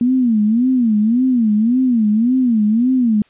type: tone with vibrato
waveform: sine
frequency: 233.4 Hz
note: A#3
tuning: 2 cents sharp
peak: -11 dBFS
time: 0.01-3.22 s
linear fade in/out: 2 ms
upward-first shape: sine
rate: 1.8 Hz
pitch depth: 190 cents each way
effects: white hiss -54 dBFS RMS until 3.29 s + resampled to 8000 Hz